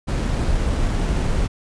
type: noise with sample-and-hold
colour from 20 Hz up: brown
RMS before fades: -20 dBFS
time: 0.07-1.48 s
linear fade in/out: 20 ms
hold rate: 8820 Hz
effects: resampled to 22050 Hz